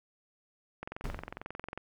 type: click train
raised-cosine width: 0.5 ms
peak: -24 dBFS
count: 22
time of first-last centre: 0.83-1.776 s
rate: 22.2 Hz
type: noise with exponential decay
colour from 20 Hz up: brown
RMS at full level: -33 dBFS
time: 1.04-1.43 s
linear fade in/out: 2 ms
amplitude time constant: 84 ms
effects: none